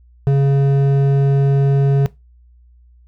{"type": "tone with hard clipping", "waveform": "sine", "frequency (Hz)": 138.59, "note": "C#3", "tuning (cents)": 0, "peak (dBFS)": -12, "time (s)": [0.27, 2.06], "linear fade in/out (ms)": 0, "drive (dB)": 8, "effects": ["noise-tail reverb RT60 0.2 s tail -19 dB re dry", "added 60 Hz sine -45 dBFS peak until 3.07 s"]}